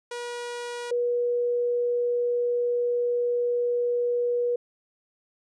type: tone pair in turn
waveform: sawtooth / sine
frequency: 481.5 / 483.3 Hz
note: B4 / B4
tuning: -44 / -38 cents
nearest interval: unison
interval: 6 cents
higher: second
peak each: -28 / -22 dBFS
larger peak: second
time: 0.11-0.91 / 0.91-4.56 s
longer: second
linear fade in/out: 5 ms
effects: resampled to 22050 Hz